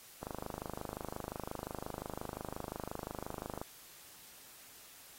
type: click train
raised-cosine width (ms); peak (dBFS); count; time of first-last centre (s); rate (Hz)
1; -26; 88; 0.23-3.615; 25.7
effects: white hiss -56 dBFS RMS until 5.18 s + AAC 48 kbps